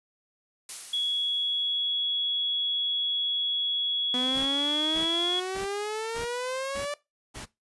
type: noise with exponential decay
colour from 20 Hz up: blue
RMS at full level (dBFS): -34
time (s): 0.69-2.03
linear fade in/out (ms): 2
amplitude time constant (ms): 290
type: tone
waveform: sine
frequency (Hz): 3354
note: G#7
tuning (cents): +16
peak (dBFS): -25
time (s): 0.93-5.4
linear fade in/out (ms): 5
type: exponential sweep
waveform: sawtooth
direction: up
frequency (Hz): 247.2 to 587.3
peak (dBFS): -26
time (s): 4.14-6.94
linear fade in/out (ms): 2
type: noise bursts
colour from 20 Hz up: pink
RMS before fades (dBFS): -40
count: 6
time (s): 4.34-7.46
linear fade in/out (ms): 20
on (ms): 120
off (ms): 480
effects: noise-tail reverb RT60 0.2 s tail -19 dB re dry + resampled to 24000 Hz